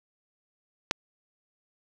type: click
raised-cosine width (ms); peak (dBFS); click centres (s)
0.2; -6; 0.911
effects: none